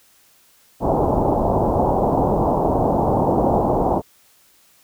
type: low-pass noise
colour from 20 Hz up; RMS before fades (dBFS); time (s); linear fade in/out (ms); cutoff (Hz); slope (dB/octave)
white; -18; 0.8-4.02; 50; 900; 48
effects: white hiss -55 dBFS RMS until 4.83 s